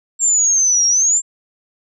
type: exponential two-way sweep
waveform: sine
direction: down then up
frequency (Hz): 7459 to 5588 to 7459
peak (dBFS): -11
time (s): 0.19-1.22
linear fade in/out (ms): 50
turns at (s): 0.87
effects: none